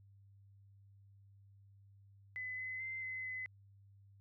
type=tone with pitch steps; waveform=sine; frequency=2014 / 2031 / 2076 / 2043 / 2027 Hz; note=B6 / B6 / C7 / C7 / B6; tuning=+33 / +48 / -14 / -42 / +45 cents; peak=-40 dBFS; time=2.36-3.46 s; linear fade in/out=0 ms; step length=220 ms; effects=added 99 Hz sine -60 dBFS peak until 4.2 s